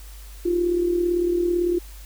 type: tone with amplitude modulation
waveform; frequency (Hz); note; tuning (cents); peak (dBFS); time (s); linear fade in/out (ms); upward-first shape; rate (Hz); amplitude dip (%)
sine; 349.2; F4; 0; -16; 0.45-1.79; 10; sine; 37.9; 55
effects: added 50 Hz sine -38 dBFS peak until 2.05 s + white hiss -48 dBFS RMS until 2.05 s

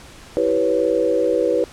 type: chord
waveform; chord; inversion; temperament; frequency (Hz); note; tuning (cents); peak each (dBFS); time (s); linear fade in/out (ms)
sine; C# half-diminished seventh; first; equal; 329.6 / 392 / 493.9 / 554.4; E4 / G4 / B4 / C#5; 0 / 0 / 0 / 0; -23 / -23 / -18 / -22; 0.37-1.64; 0
effects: pink hiss -42 dBFS RMS until 1.72 s + low-pass 9000 Hz 12 dB/octave

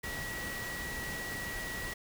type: tone in noise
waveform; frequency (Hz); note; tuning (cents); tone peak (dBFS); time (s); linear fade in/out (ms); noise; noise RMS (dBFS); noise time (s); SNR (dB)
sine; 1927; B6; -43; -39; 0.03-1.94; 10; pink; -41; 0.03-1.94; -1
effects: none

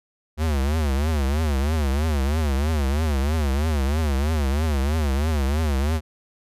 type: tone with vibrato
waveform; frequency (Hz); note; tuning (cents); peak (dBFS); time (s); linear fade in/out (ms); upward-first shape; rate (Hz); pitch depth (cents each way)
square; 73.2; D2; -5; -20; 0.37-6.01; 50; triangle; 3.1; 200
effects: resampled to 32000 Hz

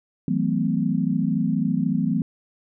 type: tone cluster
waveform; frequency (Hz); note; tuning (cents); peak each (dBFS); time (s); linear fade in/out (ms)
sine; 163.7 / 187.6 / 220.4 / 254.5; E3 / F#3 / A3 / C4; -12 / +24 / +3 / -48; -25; 0.28-2.22; 2
effects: none

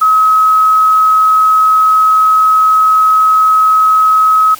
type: tone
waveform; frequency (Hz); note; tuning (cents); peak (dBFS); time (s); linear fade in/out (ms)
sine; 1278; D#6; +46; -5; 0.01-4.55; 10
effects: white hiss -33 dBFS RMS until 4.59 s

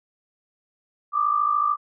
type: tone pair together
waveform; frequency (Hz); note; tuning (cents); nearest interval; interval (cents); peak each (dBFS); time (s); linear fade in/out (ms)
sine; 1174.3 / 1228; D6 / D#6; -1 / -23; minor second; 78; -20 / -24; 1.12-1.77; 50
effects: none

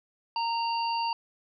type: harmonic tone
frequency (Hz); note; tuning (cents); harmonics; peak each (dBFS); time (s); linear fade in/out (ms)
925; A#5; -14; 1 / 3 / 5; -27 / -37 / -36; 0.36-1.13; 2
effects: none

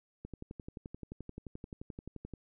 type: click train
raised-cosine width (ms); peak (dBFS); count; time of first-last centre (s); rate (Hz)
3; -30; 25; 0.25-2.337; 11.5
effects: none

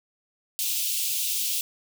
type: high-pass noise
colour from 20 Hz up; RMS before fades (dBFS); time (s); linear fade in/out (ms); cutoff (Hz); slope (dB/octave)
white; -27; 0.59-1.61; 0; 2600; 48
effects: none

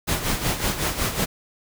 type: noise with tremolo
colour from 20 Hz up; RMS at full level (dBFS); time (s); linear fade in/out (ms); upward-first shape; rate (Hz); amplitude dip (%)
pink; -22; 0.07-1.26; 20; sine; 5.4; 65
effects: none

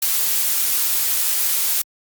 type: noise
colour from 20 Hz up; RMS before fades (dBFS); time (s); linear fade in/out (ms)
blue; -19; 0.02-1.82; 5
effects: Opus 48 kbps

